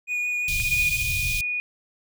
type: tone with vibrato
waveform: triangle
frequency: 2457 Hz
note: D#7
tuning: 22 cents flat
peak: -22 dBFS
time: 0.07-1.06 s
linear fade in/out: 50 ms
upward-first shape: triangle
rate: 5.8 Hz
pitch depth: 12 cents each way
type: band-stop noise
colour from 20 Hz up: pink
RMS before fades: -29 dBFS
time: 0.48-1.41 s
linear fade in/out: 2 ms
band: 150 to 3000 Hz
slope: 48 dB/octave
type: tone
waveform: sine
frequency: 2460 Hz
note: D#7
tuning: 20 cents flat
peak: -24 dBFS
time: 0.6-1.6 s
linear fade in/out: 0 ms
effects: none